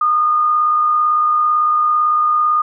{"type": "tone with amplitude modulation", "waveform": "sine", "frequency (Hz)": 1223, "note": "D#6", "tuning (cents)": -30, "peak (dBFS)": -10, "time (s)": [0.01, 2.62], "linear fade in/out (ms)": 5, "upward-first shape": "sine", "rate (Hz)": 57.9, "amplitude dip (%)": 30, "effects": []}